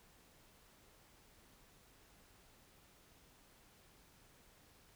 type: silence
effects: pink hiss -66 dBFS RMS until 4.95 s